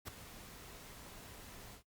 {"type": "noise with ADSR envelope", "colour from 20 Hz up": "pink", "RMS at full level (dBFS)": -42, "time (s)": [0.05, 1.83], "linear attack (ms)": 30, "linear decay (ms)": 6, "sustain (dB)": -11, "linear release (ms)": 97, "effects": ["noise-tail reverb RT60 0.1 s tail -18 dB re dry", "Opus 48 kbps"]}